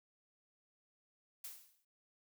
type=noise with exponential decay; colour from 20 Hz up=blue; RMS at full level=-44 dBFS; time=1.44-1.85 s; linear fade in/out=5 ms; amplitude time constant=88 ms; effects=none